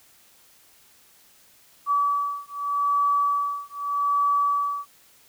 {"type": "beating tone pair", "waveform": "sine", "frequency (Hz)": [1146, 1146.82], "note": ["D6", "D6"], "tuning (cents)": [-43, -42], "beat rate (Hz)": 0.82, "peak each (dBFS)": -24, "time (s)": [1.86, 4.86], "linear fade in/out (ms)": 50, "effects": ["white hiss -56 dBFS RMS until 5.28 s"]}